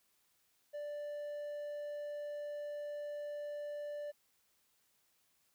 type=tone; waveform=triangle; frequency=587.3 Hz; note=D5; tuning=in tune; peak=-38 dBFS; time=0.73-4.12 s; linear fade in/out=20 ms; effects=white hiss -75 dBFS RMS until 5.54 s

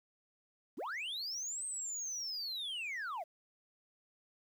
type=linear two-way sweep; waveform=sine; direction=up then down; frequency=170.4 to 8372 to 590 Hz; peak=-35 dBFS; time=0.77-3.24 s; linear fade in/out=20 ms; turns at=1.65 s; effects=tanh soft clip ceiling -37 dBFS + 11-bit

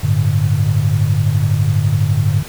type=chord; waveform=sine; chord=G suspended second; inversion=none; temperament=equal with one note detuned; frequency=98 / 110 / 146.32 Hz; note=G2 / A2 / D3; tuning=0 / 0 / -6 cents; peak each=-16 dBFS; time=0.03-2.43 s; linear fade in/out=10 ms; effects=pink hiss -33 dBFS RMS until 2.48 s

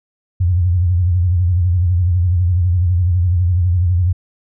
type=tone with vibrato; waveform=sine; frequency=88.8 Hz; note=F2; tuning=29 cents sharp; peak=-11 dBFS; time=0.4-4.13 s; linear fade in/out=10 ms; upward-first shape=sine; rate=12 Hz; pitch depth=100 cents each way; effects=none

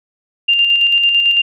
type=tone with tremolo; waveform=sine; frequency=2794 Hz; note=F7; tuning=in tune; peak=-8 dBFS; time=0.48-1.42 s; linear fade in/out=10 ms; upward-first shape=square; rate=9 Hz; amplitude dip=35%; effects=none

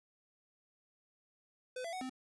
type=tone with pitch steps; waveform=square; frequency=506 / 672 / 743 / 258.3 Hz; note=B4 / E5 / F#5 / C4; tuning=+42 / +33 / +7 / -22 cents; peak=-40 dBFS; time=1.76-2.096 s; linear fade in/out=5 ms; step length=84 ms; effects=resampled to 24000 Hz

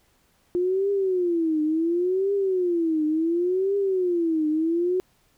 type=tone with vibrato; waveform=sine; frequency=350 Hz; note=F4; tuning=4 cents sharp; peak=-20 dBFS; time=0.55-5 s; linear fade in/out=0 ms; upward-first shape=triangle; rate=0.7 Hz; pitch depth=250 cents each way; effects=pink hiss -64 dBFS RMS until 5.37 s

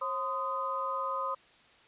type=tone cluster; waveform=sine; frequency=539 / 1027 / 1244 Hz; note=C#5 / C6 / D#6; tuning=-49 / -33 / -1 cents; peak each=-38 / -34 / -34 dBFS; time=0.01-1.35 s; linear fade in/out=10 ms; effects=white hiss -60 dBFS RMS until 1.87 s + resampled to 8000 Hz

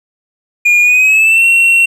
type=tone with pitch glide; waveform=triangle; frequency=2428 to 2725 Hz; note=D#7 to F7; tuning=-43 to -43 cents; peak=-4 dBFS; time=0.65-1.86 s; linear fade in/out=10 ms; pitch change=+200 cents; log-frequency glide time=0.81-1.45 s; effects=none

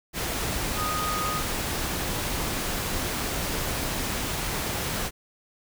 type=tone in noise; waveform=sine; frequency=1243 Hz; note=D#6; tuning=2 cents flat; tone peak=-28 dBFS; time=0.75-1.43 s; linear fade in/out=50 ms; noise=pink; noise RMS=-29 dBFS; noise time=0.13-5.11 s; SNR=-2 dB; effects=none

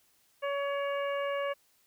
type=harmonic tone; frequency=563 Hz; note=C#5; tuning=27 cents sharp; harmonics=1 / 2 / 3 / 4 / 5; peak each=-31 / -37 / -41 / -43 / -45 dBFS; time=0.42-1.54 s; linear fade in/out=20 ms; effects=white hiss -68 dBFS RMS until 1.86 s

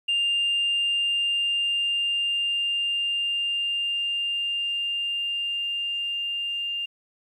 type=tone with level ramp; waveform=sine; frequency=2800 Hz; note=F7; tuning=4 cents sharp; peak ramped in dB=-19 to -26 dBFS; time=0.08-6.86 s; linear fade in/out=10 ms; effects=tanh soft clip ceiling -18 dBFS + 10-bit

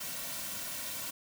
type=noise with comb filter; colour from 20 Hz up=white; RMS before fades=-39 dBFS; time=0-1.11 s; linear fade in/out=10 ms; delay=2.4 ms; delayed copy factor=-0.65; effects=none

